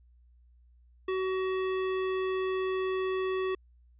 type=tone; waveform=square; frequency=376.3 Hz; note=F#4; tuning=29 cents sharp; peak=-29 dBFS; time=1.08-3.55 s; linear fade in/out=5 ms; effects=added 60 Hz sine -57 dBFS peak until 3.99 s + resampled to 8000 Hz